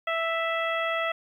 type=harmonic tone; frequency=659.3 Hz; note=E5; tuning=in tune; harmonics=1 / 2 / 3 / 4 / 5; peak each=-29 / -30 / -31 / -35 / -38 dBFS; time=0.07-1.12 s; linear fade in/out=5 ms; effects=10-bit